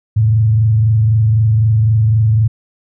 sine tone with frequency modulation, 110 Hz, A2, in tune, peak -8 dBFS, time 0.16-2.48 s, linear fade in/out 10 ms, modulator 23.9 Hz, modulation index 0.37, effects none

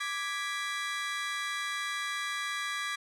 30% pulse chord, G# diminished, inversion second, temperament equal, 1174.7 / 1661.2 / 1975.5 Hz, D6 / G#6 / B6, 0 / 0 / 0 cents, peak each -34 dBFS, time 0-2.96 s, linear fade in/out 10 ms, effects low-pass 9000 Hz 12 dB/octave

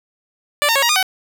10% pulse tone with pitch steps, 585 / 915 / 551 / 945 / 1221 / 754 Hz, D5 / A#5 / C#5 / A#5 / D#6 / F#5, -7 / -32 / -11 / +23 / -33 / +32 cents, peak -5 dBFS, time 0.62-1.028 s, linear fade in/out 0 ms, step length 68 ms, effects none

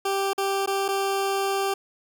20% pulse tone with dropouts, 392 Hz, G4, in tune, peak -18 dBFS, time 0.05-1.74 s, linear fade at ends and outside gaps 5 ms, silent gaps 0.333-0.379 / 0.661-0.674 / 0.882-0.886 s, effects none

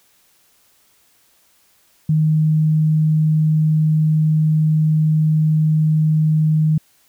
sine tone, 155.56 Hz, D#3, in tune, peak -12 dBFS, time 2.09-6.78 s, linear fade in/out 5 ms, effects white hiss -57 dBFS RMS until 7.08 s

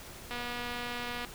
click train, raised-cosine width 0.3 ms, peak -22 dBFS, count 228, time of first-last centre 0.31-1.248 s, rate 242 Hz, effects pink hiss -47 dBFS RMS until 1.34 s

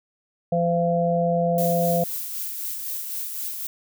harmonic tone, 171 Hz, F3, 36 cents flat, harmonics 1 / 3 / 4, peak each -23 / -23 / -23 dBFS, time 0.52-2.04 s, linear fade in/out 5 ms
violet noise with tremolo, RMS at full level -29 dBFS, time 1.58-3.67 s, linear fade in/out 2 ms, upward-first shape sine, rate 3.9 Hz, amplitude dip 35%
effects none

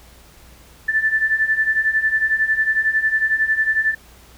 sine beating tone pair, 1754 / 1765 Hz, A6 / A6, -6 / +5 cents, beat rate 11 Hz, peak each -21 / -17 dBFS, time 0.88-3.95 s, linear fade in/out 10 ms, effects added 60 Hz sine -48 dBFS peak until 4.37 s + pink hiss -48 dBFS RMS until 4.37 s

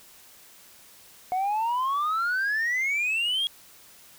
sine exponential sweep, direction up, 724 to 3322 Hz, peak -21 dBFS, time 1.32-3.47 s, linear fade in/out 0 ms, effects tanh soft clip ceiling -22 dBFS + white hiss -52 dBFS RMS until 4.18 s

